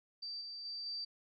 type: tone with level steps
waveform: sine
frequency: 4656 Hz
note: D8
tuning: 16 cents flat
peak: -40 / -43 / -40 / -38 dBFS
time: 0.22-1.05 s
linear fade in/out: 10 ms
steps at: 0.41 / 0.65 / 0.86 s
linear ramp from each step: 2 ms
effects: MP3 48 kbps